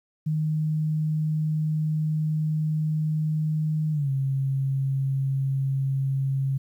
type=tone with pitch glide; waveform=sine; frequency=154.9 to 135.63 Hz; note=D#3 to C#3; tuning=-7 to -37 cents; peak=-22 dBFS; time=0.26-6.58 s; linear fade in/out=10 ms; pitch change=-230 cents; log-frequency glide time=3.92-4.1 s; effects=10-bit